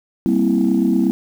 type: chord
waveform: sine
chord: C dominant seventh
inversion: second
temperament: equal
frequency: 196 / 233.1 / 261.6 / 329.6 Hz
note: G3 / Bb3 / C4 / E4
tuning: 0 / 0 / 0 / 0 cents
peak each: -18 dBFS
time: 0.26-1.11 s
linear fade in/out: 0 ms
effects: tanh soft clip ceiling -6 dBFS + 7-bit